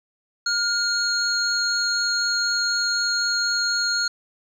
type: tone cluster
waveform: sine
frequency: 1425 / 4276 / 6630 Hz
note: F6 / C8 / G#8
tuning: +34 / +37 / -4 cents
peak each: -23 / -22 / -29 dBFS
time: 0.46-4.08 s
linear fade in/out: 5 ms
effects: tanh soft clip ceiling -12 dBFS + 9-bit